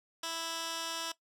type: tone with band-pass filter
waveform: 15% pulse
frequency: 329.6 Hz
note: E4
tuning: in tune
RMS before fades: -38 dBFS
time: 0.23-1.12 s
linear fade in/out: 5 ms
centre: 5000 Hz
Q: 0.73
effects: noise-tail reverb RT60 0.1 s tail -17 dB re dry